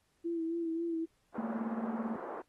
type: tone with vibrato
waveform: sine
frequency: 332.2 Hz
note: E4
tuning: 13 cents sharp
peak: -32 dBFS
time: 0.24-1.06 s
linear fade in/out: 20 ms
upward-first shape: sine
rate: 3.7 Hz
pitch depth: 39 cents each way
type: band-pass noise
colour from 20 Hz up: pink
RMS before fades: -43 dBFS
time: 1.34-2.42 s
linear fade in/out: 10 ms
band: 350 to 1200 Hz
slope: 24 dB/octave
type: tone with tremolo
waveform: sine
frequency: 226.2 Hz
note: A3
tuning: 48 cents sharp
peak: -30 dBFS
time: 1.38-2.16 s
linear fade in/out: 2 ms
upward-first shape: triangle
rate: 18 Hz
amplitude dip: 85%
effects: pink hiss -75 dBFS RMS until 2.48 s + AAC 32 kbps